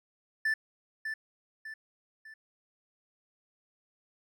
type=tone with echo; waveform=triangle; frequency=1760 Hz; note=A6; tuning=in tune; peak=-24 dBFS; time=0.45-0.54 s; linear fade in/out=5 ms; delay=600 ms; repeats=3; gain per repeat=-7 dB; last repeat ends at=2.34 s; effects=none